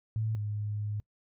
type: tone pair in turn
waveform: sine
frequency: 110 / 104.67 Hz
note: A2 / G#2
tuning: 0 / +14 cents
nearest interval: minor second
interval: 86 cents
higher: first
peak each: -28 / -31 dBFS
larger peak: first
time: 0.16-0.35 / 0.35-1 s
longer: second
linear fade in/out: 0 ms
effects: noise-tail reverb RT60 0.1 s tail -24 dB re dry